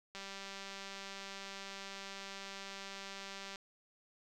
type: click train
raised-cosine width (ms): 0.2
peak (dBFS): -29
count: 669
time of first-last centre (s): 0.15-3.558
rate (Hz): 196
effects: none